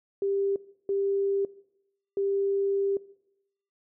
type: tone bursts at uneven times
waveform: sine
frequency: 395.6 Hz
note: G4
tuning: 16 cents sharp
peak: -24 dBFS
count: 3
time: 0.22-0.56 / 0.89-1.45 / 2.17-2.97 s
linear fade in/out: 2 ms
effects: noise-tail reverb RT60 0.8 s tail -20 dB re dry